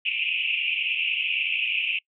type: band-pass noise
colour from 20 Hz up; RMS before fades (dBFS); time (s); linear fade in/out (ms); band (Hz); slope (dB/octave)
pink; -26; 0.05-1.99; 5; 2400 to 2900; 96
effects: noise-tail reverb RT60 0.1 s tail -25 dB re dry